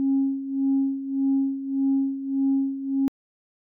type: tone with tremolo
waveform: sine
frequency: 271.8 Hz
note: C#4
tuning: 34 cents flat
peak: -17 dBFS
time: 0-3.08 s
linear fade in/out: 0 ms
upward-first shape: sine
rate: 1.7 Hz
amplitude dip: 75%
effects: tanh soft clip ceiling -14 dBFS